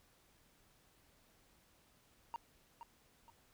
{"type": "tone with echo", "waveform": "triangle", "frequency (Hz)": 932.3, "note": "A#5", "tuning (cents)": 0, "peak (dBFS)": -37, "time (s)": [2.34, 2.36], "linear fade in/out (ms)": 0, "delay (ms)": 470, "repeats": 2, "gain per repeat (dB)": -9, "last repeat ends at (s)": 3.3, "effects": ["pink hiss -70 dBFS RMS until 3.53 s"]}